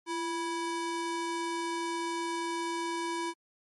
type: ring-modulated tone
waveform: square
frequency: 659.3 Hz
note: E5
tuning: in tune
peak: -29 dBFS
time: 0.06-3.34 s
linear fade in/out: 50 ms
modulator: 319 Hz
effects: MP3 48 kbps